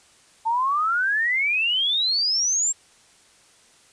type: exponential sweep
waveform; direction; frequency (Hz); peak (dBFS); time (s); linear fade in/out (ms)
sine; up; 880 to 7590; -19; 0.45-2.73; 20
effects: white hiss -55 dBFS RMS until 3.92 s + resampled to 22050 Hz